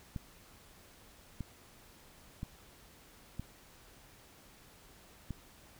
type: clicks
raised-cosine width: 5 ms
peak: -26 dBFS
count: 5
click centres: 0.162 / 1.407 / 2.431 / 3.396 / 5.307 s
effects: pink hiss -59 dBFS RMS until 5.79 s